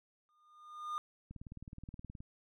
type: tone with exponential growth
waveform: triangle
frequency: 1216 Hz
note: D#6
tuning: 40 cents flat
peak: -32 dBFS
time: 0.29-0.98 s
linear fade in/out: 0 ms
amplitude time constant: 150 ms
type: click train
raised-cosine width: 5 ms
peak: -35 dBFS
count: 18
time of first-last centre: 1.31-2.205 s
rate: 19 Hz
effects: none